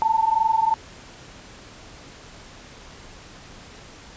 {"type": "tone pair together", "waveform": "sine", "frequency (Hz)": [880, 902.7], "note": ["A5", "A5"], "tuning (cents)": [0, 44], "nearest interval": "unison", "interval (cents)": 44, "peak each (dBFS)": -20, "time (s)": [0.02, 0.74], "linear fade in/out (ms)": 0, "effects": ["pink hiss -44 dBFS RMS until 4.16 s", "resampled to 16000 Hz"]}